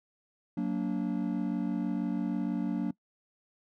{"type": "chord", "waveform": "triangle", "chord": "Gb augmented", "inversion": "none", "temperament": "just", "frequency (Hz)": [185, 231.2, 289.1], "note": ["Gb3", "Bb3", "D4"], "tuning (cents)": [0, -14, -27], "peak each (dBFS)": -31, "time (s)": [0.57, 2.91], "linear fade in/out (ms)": 5, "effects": ["noise-tail reverb RT60 0.1 s tail -22 dB re dry"]}